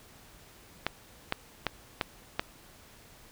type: clicks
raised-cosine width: 0.3 ms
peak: -11 dBFS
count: 5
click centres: 0.866 / 1.324 / 1.667 / 2.012 / 2.395 s
effects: pink hiss -55 dBFS RMS until 3.31 s